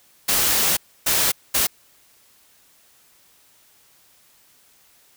white noise bursts at uneven times, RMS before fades -19 dBFS, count 3, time 0.28-0.77 / 1.06-1.32 / 1.54-1.67 s, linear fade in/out 10 ms, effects white hiss -56 dBFS RMS until 5.16 s

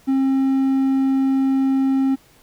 triangle tone, 267.9 Hz, C4, 41 cents sharp, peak -13 dBFS, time 0.07-2.16 s, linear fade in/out 20 ms, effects pink hiss -53 dBFS RMS until 2.42 s

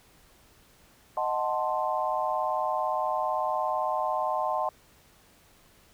sine chord, D# diminished seventh, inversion none, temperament equal, 622.3 / 740 / 880 / 1046.5 Hz, D#5 / F#5 / A5 / C6, 0 / 0 / 0 / 0 cents, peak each -31 dBFS, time 1.17-4.69 s, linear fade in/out 2 ms, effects pink hiss -59 dBFS RMS until 5.93 s

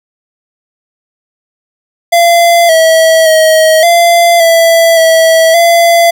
square tone with pitch steps, 684 / 647 / 634 / 686 / 664 / 651 / 680 Hz, F5 / E5 / D#5 / F5 / E5 / E5 / F5, -36 / -32 / +32 / -31 / +12 / -22 / -46 cents, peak -4 dBFS, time 2.12-6.11 s, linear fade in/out 10 ms, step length 570 ms, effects none

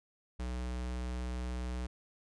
square tone, 61.74 Hz, B1, in tune, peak -36 dBFS, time 0.39-1.87 s, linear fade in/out 10 ms, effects resampled to 22050 Hz

